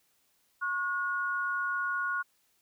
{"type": "tone pair together", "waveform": "sine", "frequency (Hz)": [1098, 1443], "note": ["C#6", "F#6"], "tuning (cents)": [-17, -44], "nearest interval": "perfect fourth", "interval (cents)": 473, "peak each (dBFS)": [-34, -30], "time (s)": [0.61, 2.23], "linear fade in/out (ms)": 20, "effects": ["white hiss -71 dBFS RMS until 2.61 s"]}